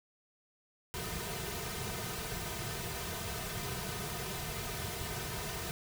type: noise with comb filter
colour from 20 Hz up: pink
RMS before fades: -39 dBFS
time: 0.94-5.71 s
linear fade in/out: 0 ms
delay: 3.6 ms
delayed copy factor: -0.95
effects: none